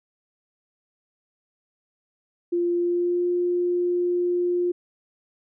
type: tone with pitch glide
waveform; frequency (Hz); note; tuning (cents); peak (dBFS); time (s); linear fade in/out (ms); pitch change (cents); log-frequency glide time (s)
sine; 347.5 to 353.4; F4 to F4; -9 to +21; -20; 2.52-4.72; 10; +30; 2.73-3.27
effects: none